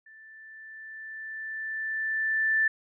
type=tone with level ramp; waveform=sine; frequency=1765 Hz; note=A6; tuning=5 cents sharp; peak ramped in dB=-49 to -20 dBFS; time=0.06-2.68 s; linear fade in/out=5 ms; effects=none